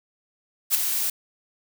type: noise with ADSR envelope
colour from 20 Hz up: blue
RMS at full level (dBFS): -17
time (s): 0.7-1.1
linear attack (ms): 49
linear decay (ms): 5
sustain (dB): -8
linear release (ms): 4
effects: none